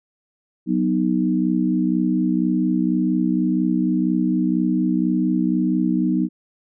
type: chord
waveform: sine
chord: B major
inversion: second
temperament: equal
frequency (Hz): 185 / 246.9 / 311.1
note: F#3 / B3 / D#4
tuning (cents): 0 / 0 / 0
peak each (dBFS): -21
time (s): 0.66-6.29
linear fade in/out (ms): 50
effects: none